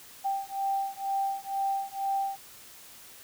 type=beating tone pair; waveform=sine; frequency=784 / 786.1 Hz; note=G5 / G5; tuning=0 / +5 cents; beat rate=2.1 Hz; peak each=-31 dBFS; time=0.24-2.37 s; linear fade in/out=20 ms; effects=white hiss -50 dBFS RMS until 3.23 s